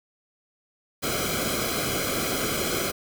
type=noise with comb filter; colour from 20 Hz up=pink; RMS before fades=-27 dBFS; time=1.02-2.92 s; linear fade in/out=20 ms; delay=1.1 ms; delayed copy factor=-0.85; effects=none